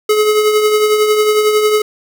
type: tone with tremolo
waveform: square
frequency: 425.4 Hz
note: G#4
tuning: 42 cents sharp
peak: -8 dBFS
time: 0.09-1.82 s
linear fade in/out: 5 ms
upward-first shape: triangle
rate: 11 Hz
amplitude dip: 50%
effects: none